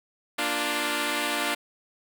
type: chord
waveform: 5% pulse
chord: Bb major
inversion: none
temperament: equal with one note detuned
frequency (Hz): 233.1 / 294.5 / 349.2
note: Bb3 / D4 / F4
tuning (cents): 0 / +5 / 0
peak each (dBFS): -22 / -16 / -20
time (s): 0.38-1.55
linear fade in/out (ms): 10
effects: none